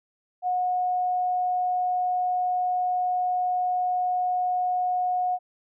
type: tone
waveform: sine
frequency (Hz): 727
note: F#5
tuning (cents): -31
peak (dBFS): -22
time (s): 0.42-5.39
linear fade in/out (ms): 50
effects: none